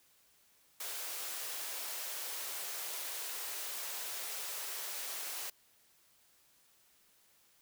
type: high-pass noise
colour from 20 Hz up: white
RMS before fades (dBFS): -41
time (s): 0.8-5.5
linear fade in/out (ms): 5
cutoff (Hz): 400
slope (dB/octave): 24
effects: white hiss -68 dBFS RMS until 7.61 s